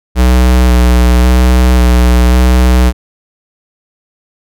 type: tone with vibrato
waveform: square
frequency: 61.74 Hz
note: B1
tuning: in tune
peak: -5 dBFS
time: 0.15-2.93 s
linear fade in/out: 50 ms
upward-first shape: square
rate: 0.92 Hz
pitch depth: 18 cents each way
effects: none